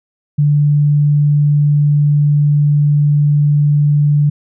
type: tone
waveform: sine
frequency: 146.7 Hz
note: D3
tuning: 2 cents flat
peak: -8 dBFS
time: 0.38-4.3 s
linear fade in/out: 10 ms
effects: none